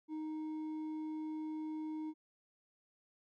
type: tone with hard clipping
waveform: sine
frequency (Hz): 311.1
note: D#4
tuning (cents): 0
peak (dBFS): -40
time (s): 0.08-2.14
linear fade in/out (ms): 50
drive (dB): 4
effects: none